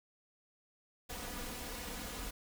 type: noise with comb filter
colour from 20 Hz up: pink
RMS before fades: -43 dBFS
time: 1.09-2.31 s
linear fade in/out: 10 ms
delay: 4.1 ms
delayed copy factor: +0.65
effects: none